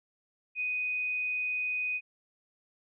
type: tone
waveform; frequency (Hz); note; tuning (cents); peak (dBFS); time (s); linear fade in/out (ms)
sine; 2493; D#7; +3; -29; 0.55-2.01; 50
effects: none